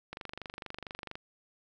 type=click train; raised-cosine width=0.3 ms; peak=-24 dBFS; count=26; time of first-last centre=0.13-1.155 s; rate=24.4 Hz; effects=none